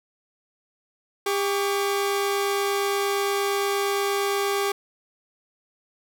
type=tone pair together; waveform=sawtooth; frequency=400 / 1131.4 Hz; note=G4 / C#6; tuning=+35 / +35 cents; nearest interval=octave + tritone; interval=1800 cents; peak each=-19 / -26 dBFS; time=1.26-4.72 s; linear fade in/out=5 ms; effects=none